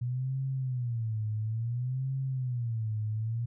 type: tone with vibrato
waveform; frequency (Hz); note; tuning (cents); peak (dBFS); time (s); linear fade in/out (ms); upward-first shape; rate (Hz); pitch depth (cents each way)
sine; 120; B2; -49; -29; 0.01-3.46; 10; sine; 0.58; 190
effects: none